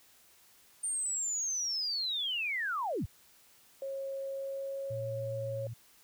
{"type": "linear sweep", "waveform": "sine", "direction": "down", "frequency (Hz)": [8970, 43.65], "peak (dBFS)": -31, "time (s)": [0.83, 3.06], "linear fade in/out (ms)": 10}
{"type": "tone with pitch glide", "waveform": "sine", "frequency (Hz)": [544, 548.7], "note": ["C#5", "C#5"], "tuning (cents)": [-33, -18], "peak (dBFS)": -35, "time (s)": [3.82, 5.67], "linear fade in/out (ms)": 2, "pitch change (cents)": 15, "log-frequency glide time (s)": [4.26, 4.98]}
{"type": "tone with vibrato", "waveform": "sine", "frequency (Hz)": 115.8, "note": "A#2", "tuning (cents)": -11, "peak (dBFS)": -38, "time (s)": [4.9, 5.74], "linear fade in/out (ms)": 10, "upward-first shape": "square", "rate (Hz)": 7.3, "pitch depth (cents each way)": 8}
{"effects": ["white hiss -62 dBFS RMS until 6.03 s"]}